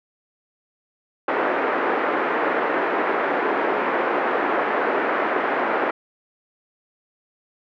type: band-pass noise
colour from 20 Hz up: pink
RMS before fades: -22 dBFS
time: 1.28-5.91 s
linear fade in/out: 5 ms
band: 320 to 1900 Hz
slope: 24 dB/octave
effects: none